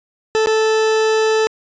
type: tone with dropouts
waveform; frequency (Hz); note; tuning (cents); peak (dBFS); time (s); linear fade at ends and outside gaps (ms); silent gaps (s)
40% pulse; 438.5; A4; -6; -12; 0.35-1.47; 0; 0.46-0.471
effects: resampled to 16000 Hz